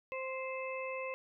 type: harmonic tone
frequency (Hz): 523.3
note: C5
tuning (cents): 0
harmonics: 1 / 2 / 4 / 5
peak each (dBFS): -39 / -44 / -46 / -44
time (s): 0.12-1.14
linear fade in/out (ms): 0
effects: none